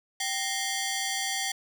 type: ring-modulated tone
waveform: 10% pulse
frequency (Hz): 1318.5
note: E6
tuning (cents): 0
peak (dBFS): -17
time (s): 0.2-1.52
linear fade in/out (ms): 5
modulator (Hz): 539
effects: none